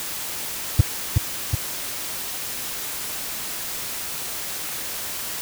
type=tone with echo; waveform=triangle; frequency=100.3 Hz; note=G2; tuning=40 cents sharp; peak=-4 dBFS; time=0.79-0.81 s; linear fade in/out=5 ms; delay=370 ms; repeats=2; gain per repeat=-4 dB; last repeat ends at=1.55 s; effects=white hiss -30 dBFS RMS until 5.41 s